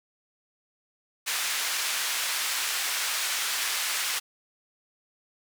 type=band-pass noise; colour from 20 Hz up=pink; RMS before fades=-29 dBFS; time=1.26-4.2 s; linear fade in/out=20 ms; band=1600 to 13000 Hz; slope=12 dB/octave; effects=none